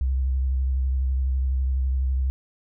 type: tone with vibrato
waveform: sine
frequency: 65.41 Hz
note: C2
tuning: in tune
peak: -20 dBFS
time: 0.01-2.3 s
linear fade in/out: 0 ms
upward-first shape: triangle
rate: 12 Hz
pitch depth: 48 cents each way
effects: none